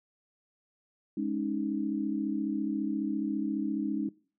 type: chord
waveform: sine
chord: Ab suspended fourth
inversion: none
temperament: just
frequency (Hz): 207.7 / 276.9 / 311.5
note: Ab3 / Db4 / Eb4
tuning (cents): 0 / -2 / +2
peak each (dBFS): -33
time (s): 1.17-4.09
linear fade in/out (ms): 5
effects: noise-tail reverb RT60 0.4 s tail -21 dB re dry